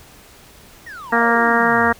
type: exponential sweep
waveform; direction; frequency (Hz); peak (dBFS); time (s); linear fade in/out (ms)
triangle; down; 1957 to 73; -30; 0.86-1.94; 10
type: harmonic tone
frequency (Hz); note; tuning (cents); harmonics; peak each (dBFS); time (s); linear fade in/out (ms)
233.1; A#3; 0; 1 / 2 / 3 / 4 / 5 / 6 / 7 / 8; -21 / -21 / -21 / -21 / -21 / -21 / -21 / -21; 1.12-1.93; 10
effects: pink hiss -45 dBFS RMS until 1.99 s